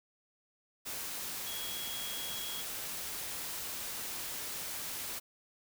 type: tone in noise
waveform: sine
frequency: 3316 Hz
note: G#7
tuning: 3 cents flat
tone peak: -42 dBFS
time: 1.46-2.63 s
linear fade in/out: 20 ms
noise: white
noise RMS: -40 dBFS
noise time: 0.85-5.2 s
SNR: -5 dB
effects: none